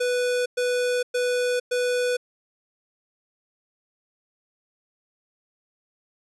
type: tone bursts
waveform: square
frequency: 493.9 Hz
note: B4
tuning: in tune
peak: -22 dBFS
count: 4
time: 0-2.17 s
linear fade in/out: 10 ms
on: 460 ms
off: 110 ms
effects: resampled to 24000 Hz